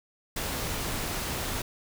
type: noise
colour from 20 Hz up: pink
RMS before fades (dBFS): -32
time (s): 0.36-1.62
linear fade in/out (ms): 5
effects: none